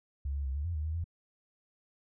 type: tone with pitch steps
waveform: sine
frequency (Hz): 69.5 / 70.7 / 66.3 / 72.5 / 86.1 / 76 / 78.8 / 84.3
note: C#2 / C#2 / C2 / D2 / F2 / D#2 / D#2 / E2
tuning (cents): +5 / +35 / +23 / -22 / -24 / -40 / +23 / +39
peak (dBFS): -31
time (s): 0.25-1.042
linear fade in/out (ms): 5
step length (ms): 99
effects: none